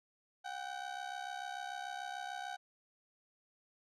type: ring-modulated tone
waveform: 30% pulse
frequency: 761 Hz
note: F#5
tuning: 48 cents sharp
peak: -35 dBFS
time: 0.44-2.57 s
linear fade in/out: 20 ms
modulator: 33.4 Hz
effects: low-pass 6000 Hz 12 dB/octave